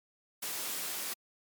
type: noise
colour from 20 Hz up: white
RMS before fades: -37 dBFS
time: 0.42-1.14 s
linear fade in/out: 10 ms
effects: high-pass 200 Hz 12 dB/octave + MP3 96 kbps